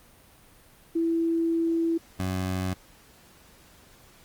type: tone pair in turn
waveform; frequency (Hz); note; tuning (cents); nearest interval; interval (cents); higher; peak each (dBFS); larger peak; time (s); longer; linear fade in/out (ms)
sine / 20% pulse; 331.3 / 93.13; E4 / F#2; +9 / +12; octave + minor seventh; 2197; first; -22; neither; 0.95-1.98 / 2.19-2.74; first; 10
effects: pink hiss -55 dBFS RMS until 4.24 s + Opus 32 kbps